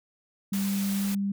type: tone with pitch glide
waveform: sine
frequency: 197.5 to 198.76 Hz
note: G3 to G3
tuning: +13 to +24 cents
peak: -25 dBFS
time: 0.52-1.32 s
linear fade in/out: 5 ms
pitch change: +11 cents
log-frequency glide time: 0.92-0.99 s
type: noise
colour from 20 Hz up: white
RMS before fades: -37 dBFS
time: 0.53-1.15 s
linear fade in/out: 5 ms
effects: none